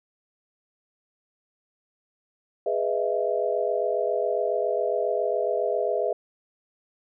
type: chord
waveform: sine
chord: E major seventh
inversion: first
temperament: equal with one note detuned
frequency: 415.3 / 493.9 / 622.3 / 669.6 Hz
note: G#4 / B4 / D#5 / E5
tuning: 0 / 0 / 0 / +27 cents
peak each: -28 dBFS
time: 2.66-6.13 s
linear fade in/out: 5 ms
effects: none